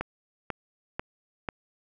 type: click train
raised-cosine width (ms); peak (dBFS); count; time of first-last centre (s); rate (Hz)
0.5; -15; 4; 0.01-1.488; 2.03
effects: none